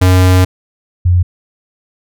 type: tone pair in turn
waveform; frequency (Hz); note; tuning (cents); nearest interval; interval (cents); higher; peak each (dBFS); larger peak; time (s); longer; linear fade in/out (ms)
square / sine; 92 / 88.92; F#2 / F2; -9 / +32; minor second; 59; first; -6; neither; 0.01-0.45 / 1.05-1.23; first; 10
effects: none